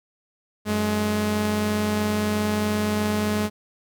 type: tone pair together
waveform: sawtooth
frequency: 94.03 / 211.1 Hz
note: F#2 / G#3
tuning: +28 / +29 cents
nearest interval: octave + major second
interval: 1401 cents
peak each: -25 / -18 dBFS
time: 0.65-3.5 s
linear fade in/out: 50 ms
effects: none